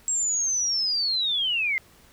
sine linear sweep, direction down, 7630 to 2042 Hz, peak -22 dBFS, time 0.08-1.78 s, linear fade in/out 0 ms, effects pink hiss -55 dBFS RMS until 2.12 s

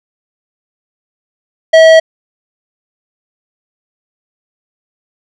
triangle tone with tanh clipping, 645 Hz, E5, 38 cents flat, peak -3 dBFS, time 1.73-2 s, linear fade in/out 10 ms, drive 18 dB, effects none

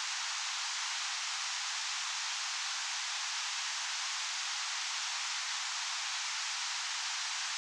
white band-pass noise, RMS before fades -37 dBFS, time 0-7.57 s, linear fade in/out 0 ms, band 800 to 6900 Hz, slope 48 dB/octave, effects none

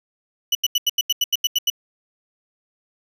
35% pulse tone bursts, 2960 Hz, F#7, in tune, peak -14 dBFS, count 11, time 0.52-1.701 s, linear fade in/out 5 ms, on 31 ms, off 84 ms, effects none

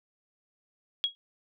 sine tone with exponential decay, 3308 Hz, G#7, 8 cents flat, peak -20 dBFS, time 1.04-1.15 s, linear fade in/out 0 ms, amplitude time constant 22 ms, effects none

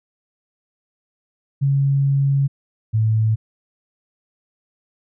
sine tone pair in turn, 138.59 / 110 Hz, C#3 / A2, 0 / 0 cents, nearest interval major third, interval 400 cents, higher first, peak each -14 dBFS, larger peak neither, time 1.61-2.48 / 2.93-3.36 s, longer first, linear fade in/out 20 ms, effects none

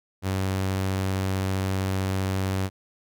sawtooth tone, 95.4 Hz, G2, 47 cents flat, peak -20 dBFS, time 0.22-2.7 s, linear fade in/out 50 ms, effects none

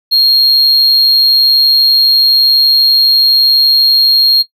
triangle tone, 4247 Hz, C8, 25 cents sharp, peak -4 dBFS, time 0.11-4.43 s, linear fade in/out 20 ms, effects noise-tail reverb RT60 0.1 s tail -18 dB re dry

